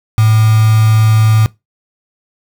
sine tone with quantisation, 109.6 Hz, A2, 6 cents flat, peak -6 dBFS, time 0.18-1.46 s, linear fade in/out 0 ms, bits 3, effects noise-tail reverb RT60 0.2 s tail -21 dB re dry

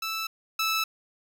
15% pulse tone pair in turn, 1318.5 / 1312 Hz, E6 / E6, 0 / -9 cents, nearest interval unison, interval 9 cents, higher first, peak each -23 / -18 dBFS, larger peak second, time 0.02-0.27 / 0.59-0.84 s, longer neither, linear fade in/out 5 ms, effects none

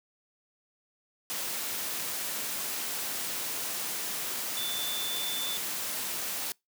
sine tone in noise, 3520 Hz, A7, in tune, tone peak -33 dBFS, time 4.57-5.57 s, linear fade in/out 0 ms, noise white, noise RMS -34 dBFS, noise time 1.3-6.52 s, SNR -2 dB, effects noise-tail reverb RT60 0.2 s tail -26 dB re dry + high-pass 150 Hz 12 dB/octave

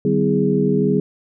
sine tone cluster, 149.5 / 191.1 / 253.2 / 326.2 / 413.2 Hz, D3 / G3 / B3 / E4 / G#4, +31 / -44 / +43 / -18 / -9 cents, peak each -22 / -19 / -21 / -25 / -19 dBFS, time 0.05-1 s, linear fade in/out 2 ms, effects none

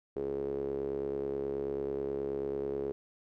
sawtooth tone with band-pass filter, 69.3 Hz, C#2, in tune, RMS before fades -35 dBFS, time 0.16-2.92 s, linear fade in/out 0 ms, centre 410 Hz, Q 7.4, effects none

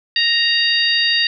harmonic tone, 932.3 Hz, A#5, in tune, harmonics 2 / 3 / 4 / 5, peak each -19 / -19 / -19 / -19 dBFS, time 0.16-1.27 s, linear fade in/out 2 ms, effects none

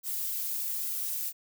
violet noise with flanger, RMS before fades -33 dBFS, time 0.03-1.33 s, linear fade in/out 50 ms, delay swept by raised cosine 1.7 to 4.5 ms, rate 1.2 Hz, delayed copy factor -0.95, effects none

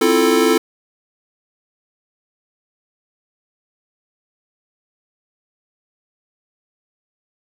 square chord, F major seventh, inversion second, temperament equal with one note detuned, 261.6 / 327.5 / 349.2 / 440 Hz, C4 / E4 / F4 / A4, 0 / -11 / 0 / 0 cents, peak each -20 / -19 / -20 / -16 dBFS, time 0.01-0.58 s, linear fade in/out 5 ms, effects none

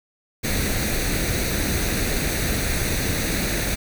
pink noise with comb filter, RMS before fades -23 dBFS, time 0.43-3.76 s, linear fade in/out 20 ms, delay 0.48 ms, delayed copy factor +0.6, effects none

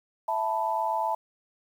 sine chord, E suspended fourth, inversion none, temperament equal, 659.3 / 880 / 987.8 Hz, E5 / A5 / B5, 0 / 0 / 0 cents, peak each -31 / -27 / -31 dBFS, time 0.28-1.15 s, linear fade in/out 5 ms, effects 9-bit

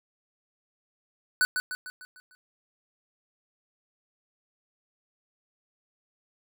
square tone with echo, 1492 Hz, F#6, 14 cents sharp, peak -20 dBFS, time 1.41-1.45 s, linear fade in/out 0 ms, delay 150 ms, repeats 6, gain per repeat -6 dB, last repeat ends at 2.35 s, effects none

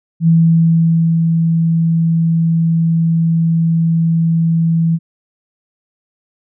sine tone with ADSR envelope, 164.81 Hz, E3, in tune, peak -6 dBFS, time 0.2-4.99 s, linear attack 74 ms, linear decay 910 ms, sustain -4 dB, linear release 45 ms, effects none

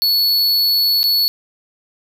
square tone with dropouts, 4411 Hz, C#8, 9 cents flat, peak -13 dBFS, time 0.02-1.28 s, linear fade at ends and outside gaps 0 ms, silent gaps 1.031-1.04 s, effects none

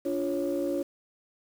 sine tone cluster, 288.5 / 347.5 / 552 Hz, D4 / F4 / C#5, -31 / -9 / -7 cents, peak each -30 dBFS, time 0.05-0.83 s, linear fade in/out 10 ms, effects tanh soft clip ceiling -20 dBFS + 8-bit

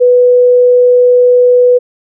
sine tone, 493.9 Hz, B4, in tune, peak -3 dBFS, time 0-1.79 s, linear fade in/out 20 ms, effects none

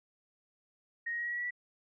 sine tone with pitch steps, 1867 / 1881.1 / 1895.3 / 1909.5 / 1923.9 / 1938.4 / 1953 Hz, A#6 / A#6 / A#6 / A#6 / B6 / B6 / B6, +2 / +15 / +28 / +41 / -46 / -33 / -20 cents, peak -33 dBFS, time 1.06-1.508 s, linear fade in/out 10 ms, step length 64 ms, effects none

